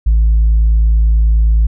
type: tone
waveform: sine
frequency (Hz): 54.7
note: A1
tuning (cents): -9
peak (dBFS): -5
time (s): 0.06-1.67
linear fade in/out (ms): 10
effects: tanh soft clip ceiling -5 dBFS